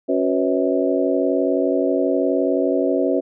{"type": "harmonic tone with a mistuned harmonic", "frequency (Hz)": 92, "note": "F#2", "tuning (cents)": -9, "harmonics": [3, 4, 5, 6, 7], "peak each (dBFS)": [-21, -22, -23, -24, -24], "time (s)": [0.08, 3.21], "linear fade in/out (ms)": 20, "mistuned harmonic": 5, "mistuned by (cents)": 120, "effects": []}